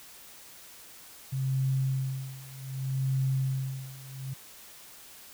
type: tone with tremolo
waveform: sine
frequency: 133 Hz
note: C3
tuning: 29 cents sharp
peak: -24 dBFS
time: 1.32-4.34 s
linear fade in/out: 10 ms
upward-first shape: sine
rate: 0.65 Hz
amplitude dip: 90%
effects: white hiss -50 dBFS RMS until 5.33 s